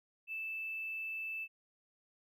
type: tone with hard clipping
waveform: triangle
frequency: 2637 Hz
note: E7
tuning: in tune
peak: -38 dBFS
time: 0.27-1.48 s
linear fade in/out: 50 ms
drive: 3 dB
effects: none